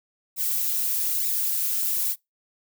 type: noise with flanger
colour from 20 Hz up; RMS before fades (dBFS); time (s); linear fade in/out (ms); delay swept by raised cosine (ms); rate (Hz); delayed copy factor
violet; -25; 0.36-2.16; 50; 0.64 to 6.14; 1.1; -0.8
effects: noise-tail reverb RT60 0.2 s tail -26 dB re dry